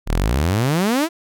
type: exponential sweep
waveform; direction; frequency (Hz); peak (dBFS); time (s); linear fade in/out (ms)
sawtooth; up; 34 to 348.4; -12; 0.06-1.09; 50
effects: none